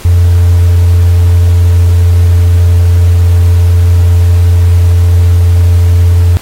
triangle tone with hard clipping, 87.31 Hz, F2, in tune, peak -3 dBFS, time 0.05-6.37 s, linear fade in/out 0 ms, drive 4 dB, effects pink hiss -29 dBFS RMS until 6.41 s + AAC 48 kbps

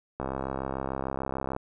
click train, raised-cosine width 1 ms, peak -17 dBFS, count 92, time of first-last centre 0.2-1.564 s, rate 66.7 Hz, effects none

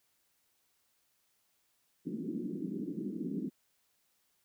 pink band-pass noise, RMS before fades -38 dBFS, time 2.05-3.5 s, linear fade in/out 20 ms, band 180 to 360 Hz, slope 48 dB/octave, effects white hiss -75 dBFS RMS until 4.44 s

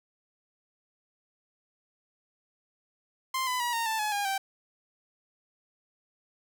sawtooth tone with pitch steps, 1046.5 / 1003.3 / 961.9 / 922.1 / 884.1 / 847.6 / 812.6 / 779 Hz, C6 / B5 / B5 / A#5 / A5 / G#5 / G#5 / G5, 0 / +27 / -46 / -19 / +8 / +35 / -38 / -11 cents, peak -24 dBFS, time 3.34-4.38 s, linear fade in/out 5 ms, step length 130 ms, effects none

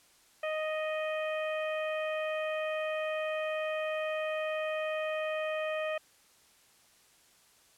harmonic tone, 622.3 Hz, D#5, in tune, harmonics 1 / 2 / 3 / 4 / 5, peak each -32 / -41 / -41 / -41 / -48 dBFS, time 0.43-5.98 s, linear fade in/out 5 ms, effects white hiss -63 dBFS RMS until 7.77 s + low-pass 11000 Hz 12 dB/octave

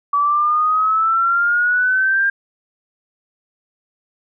sine exponential sweep, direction up, 1142 to 1606 Hz, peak -13 dBFS, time 0.13-2.3 s, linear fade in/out 5 ms, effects none

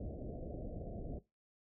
pink low-pass noise, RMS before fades -44 dBFS, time 0-1.19 s, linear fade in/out 5 ms, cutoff 690 Hz, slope 96 dB/octave, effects noise-tail reverb RT60 0.2 s tail -17 dB re dry

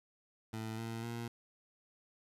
20% pulse tone with pitch steps, 110.9 / 114.02 / 117.22 Hz, A2 / A#2 / A#2, +14 / -38 / +10 cents, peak -34 dBFS, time 0.53-1.28 s, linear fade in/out 5 ms, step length 250 ms, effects resampled to 32000 Hz + 10-bit

